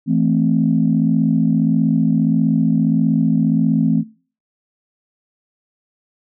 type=chord; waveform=sine; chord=A minor; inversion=second; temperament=equal; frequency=164.81 / 220 / 261.6 Hz; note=E3 / A3 / C4; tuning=0 / 0 / 0 cents; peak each=-17 dBFS; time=0.06-4.04 s; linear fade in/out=50 ms; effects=noise-tail reverb RT60 0.4 s tail -21 dB re dry + tanh soft clip ceiling -3 dBFS